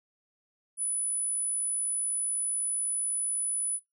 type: tone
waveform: sine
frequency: 9956 Hz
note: D#9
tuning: in tune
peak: -27 dBFS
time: 0.77-3.8 s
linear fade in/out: 50 ms
effects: noise-tail reverb RT60 0.2 s tail -23 dB re dry